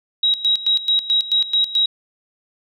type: tone with tremolo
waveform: sine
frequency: 3833 Hz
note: A#7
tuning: 47 cents sharp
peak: -13 dBFS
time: 0.23-1.86 s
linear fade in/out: 5 ms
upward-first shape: square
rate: 4.6 Hz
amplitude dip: 80%
effects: none